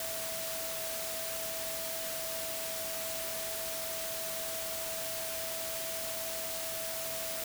sine tone in noise, 653 Hz, E5, 17 cents flat, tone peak -41 dBFS, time 0-7.44 s, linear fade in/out 2 ms, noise white, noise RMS -38 dBFS, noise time 0-7.44 s, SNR -6 dB, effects none

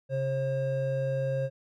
triangle tone pair together, 134.74 / 536 Hz, C#3 / C5, -49 / +42 cents, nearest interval 2 octaves, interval 2391 cents, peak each -28 / -27 dBFS, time 0.09-1.5 s, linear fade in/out 50 ms, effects none

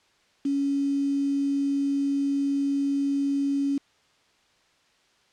sine tone with quantisation, 279.4 Hz, C#4, 14 cents sharp, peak -22 dBFS, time 0.45-3.78 s, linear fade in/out 5 ms, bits 7, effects white hiss -63 dBFS RMS until 5.32 s + low-pass 5000 Hz 12 dB/octave

